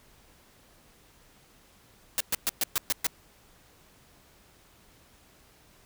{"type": "noise bursts", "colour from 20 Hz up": "white", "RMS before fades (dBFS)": -26, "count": 7, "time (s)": [2.18, 3.068], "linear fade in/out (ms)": 0, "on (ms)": 24, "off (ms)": 120, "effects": ["pink hiss -59 dBFS RMS until 5.85 s"]}